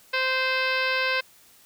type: harmonic tone with a mistuned harmonic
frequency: 520 Hz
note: C5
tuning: 11 cents flat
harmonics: 1 / 2 / 3 / 4 / 5 / 6 / 7 / 8 / 9 / 10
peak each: -30 / -31 / -27 / -30 / -29 / -36 / -38 / -36 / -37 / -40 dBFS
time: 0.13-1.21 s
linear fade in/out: 10 ms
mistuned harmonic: 8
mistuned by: -31 cents
effects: white hiss -55 dBFS RMS until 1.65 s